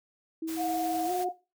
sine tone with pitch glide, 323.4 to 363 Hz, E4 to F#4, -33 to -33 cents, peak -31 dBFS, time 0.42-1.29 s, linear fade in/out 5 ms, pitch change +200 cents, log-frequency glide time 1.06-1.11 s
white noise, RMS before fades -42 dBFS, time 0.47-1.25 s, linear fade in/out 20 ms
sine tone with vibrato, 720 Hz, F#5, 47 cents flat, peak -29 dBFS, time 0.56-1.33 s, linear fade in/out 50 ms, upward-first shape sine, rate 20 Hz, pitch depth 37 cents each way
effects noise-tail reverb RT60 0.3 s tail -19 dB re dry

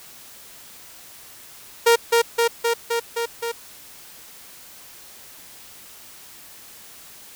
sawtooth tone with echo, 466.2 Hz, A#4, in tune, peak -8 dBFS, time 1.86-1.96 s, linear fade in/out 10 ms, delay 260 ms, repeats 6, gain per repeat -2 dB, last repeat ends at 3.52 s, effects white hiss -44 dBFS RMS until 7.35 s

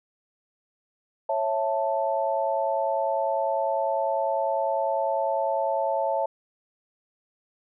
sine chord, A major, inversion first, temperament just, 550 / 660 / 880 Hz, C#5 / E5 / A5, -14 / +2 / 0 cents, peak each -27 dBFS, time 1.29-6.26 s, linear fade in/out 5 ms, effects none

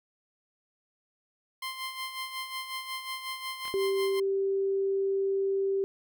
15% pulse tone with tremolo, 1046.5 Hz, C6, in tune, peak -26 dBFS, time 1.62-4.2 s, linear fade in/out 5 ms, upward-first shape sine, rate 5.5 Hz, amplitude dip 60%
clicks, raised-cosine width 0.3 ms, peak -29 dBFS, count 2, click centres 3.654 / 3.68 s
sine tone, 390.5 Hz, G4, 7 cents flat, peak -25 dBFS, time 3.74-5.84 s, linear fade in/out 0 ms
effects none

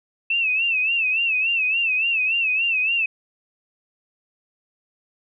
sine tone with vibrato, 2637 Hz, E7, in tune, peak -18 dBFS, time 0.3-3.06 s, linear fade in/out 5 ms, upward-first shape sine, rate 3.5 Hz, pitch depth 100 cents each way, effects none

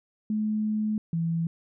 sine tone pair in turn, 214.3 / 165.81 Hz, A3 / E3, -45 / +10 cents, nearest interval major third, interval 445 cents, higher first, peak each -24 dBFS, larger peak neither, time 0.3-0.98 / 1.13-1.47 s, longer first, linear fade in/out 2 ms, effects none

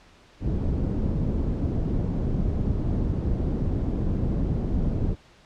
pink low-pass noise, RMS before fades -25 dBFS, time 0.4-5.16 s, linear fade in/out 50 ms, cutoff 280 Hz, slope 12 dB/octave, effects pink hiss -54 dBFS RMS until 5.45 s + low-pass 5000 Hz 12 dB/octave

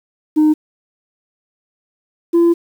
sine tone pair in turn, 306.9 / 339.9 Hz, D#4 / F4, -24 / -47 cents, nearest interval major second, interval 177 cents, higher second, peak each -6 dBFS, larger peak neither, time 0.36-0.54 / 2.33-2.54 s, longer second, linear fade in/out 20 ms, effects tanh soft clip ceiling -7 dBFS + 7-bit

